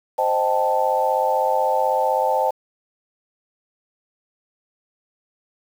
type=chord; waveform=sine; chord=A half-diminished seventh; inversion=first; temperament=equal; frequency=523.3 / 622.3 / 784 / 880 Hz; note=C5 / Eb5 / G5 / A5; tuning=0 / 0 / 0 / 0 cents; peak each=-22 / -24 / -23 / -21 dBFS; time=0.18-2.51 s; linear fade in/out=10 ms; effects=7-bit